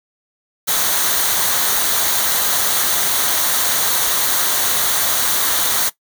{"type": "noise with comb filter", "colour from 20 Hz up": "white", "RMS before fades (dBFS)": -17, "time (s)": [0.67, 5.9], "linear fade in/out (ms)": 20, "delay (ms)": 0.39, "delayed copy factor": -0.5, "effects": ["noise-tail reverb RT60 0.1 s tail -17 dB re dry"]}